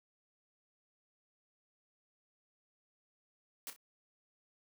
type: noise with echo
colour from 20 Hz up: white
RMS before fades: -43 dBFS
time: 3.67-3.7 s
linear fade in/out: 0 ms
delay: 31 ms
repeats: 2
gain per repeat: -10 dB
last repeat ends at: 3.762 s
effects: high-pass 200 Hz 12 dB/octave